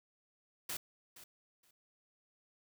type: noise with echo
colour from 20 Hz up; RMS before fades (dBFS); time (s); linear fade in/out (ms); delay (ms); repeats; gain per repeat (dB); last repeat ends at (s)
white; -40; 0.69-0.77; 5; 470; 2; -15; 1.71
effects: none